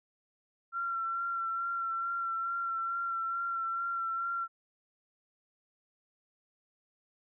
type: tone with vibrato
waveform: sine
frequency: 1362 Hz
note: F6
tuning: 44 cents flat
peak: -31 dBFS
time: 0.72-4.48 s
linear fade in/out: 50 ms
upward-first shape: sine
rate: 2.3 Hz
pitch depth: 21 cents each way
effects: none